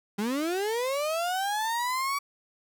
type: linear sweep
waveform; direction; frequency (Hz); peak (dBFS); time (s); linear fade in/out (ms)
35% pulse; up; 195.2 to 1141; -25; 0.18-2.19; 10
effects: none